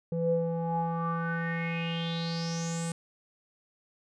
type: tone with low-pass filter sweep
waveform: square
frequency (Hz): 166.8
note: E3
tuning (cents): +21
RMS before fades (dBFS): -31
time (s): 0.12-2.92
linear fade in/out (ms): 2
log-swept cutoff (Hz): 410 to 8700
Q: 7.4
effects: none